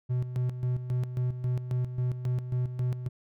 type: tone with tremolo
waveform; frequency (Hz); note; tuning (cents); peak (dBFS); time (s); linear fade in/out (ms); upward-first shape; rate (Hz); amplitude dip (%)
triangle; 125; B2; +21; -23; 0.09-3.09; 20; square; 3.7; 65
effects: none